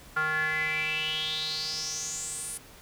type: tone with band-pass filter sweep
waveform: square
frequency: 155.56 Hz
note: D#3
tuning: in tune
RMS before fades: -31 dBFS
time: 0.16-2.58 s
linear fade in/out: 10 ms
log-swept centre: 1400 to 10000 Hz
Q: 7.3
effects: pink hiss -51 dBFS RMS until 2.81 s